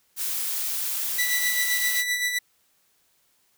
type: noise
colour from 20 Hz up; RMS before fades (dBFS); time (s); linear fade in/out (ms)
blue; -28; 0.16-2.04; 50
type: tone with tremolo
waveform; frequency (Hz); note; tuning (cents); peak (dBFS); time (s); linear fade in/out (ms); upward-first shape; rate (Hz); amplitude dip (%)
sawtooth; 1971; B6; -4; -18; 1.18-2.39; 10; sine; 7.7; 50
effects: white hiss -66 dBFS RMS until 3.57 s